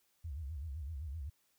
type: tone with vibrato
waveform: sine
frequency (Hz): 74.1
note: D2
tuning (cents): +16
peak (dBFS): -39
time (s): 0.24-1.3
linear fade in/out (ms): 10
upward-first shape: sine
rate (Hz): 7.8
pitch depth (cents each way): 220
effects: white hiss -75 dBFS RMS until 1.58 s